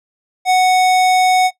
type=tone with hard clipping; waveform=sine; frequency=740 Hz; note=F#5; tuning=in tune; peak=-11 dBFS; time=0.45-1.51 s; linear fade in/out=50 ms; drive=18 dB; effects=noise-tail reverb RT60 0.1 s tail -17 dB re dry